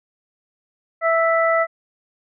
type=harmonic tone; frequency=659.3 Hz; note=E5; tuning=in tune; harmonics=1 / 2 / 3; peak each=-17 / -20 / -22 dBFS; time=1.01-1.67 s; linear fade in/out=50 ms; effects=none